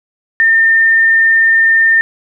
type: tone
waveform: sine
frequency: 1809 Hz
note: A6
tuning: 48 cents sharp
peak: -6 dBFS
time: 0.4-2.01 s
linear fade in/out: 0 ms
effects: none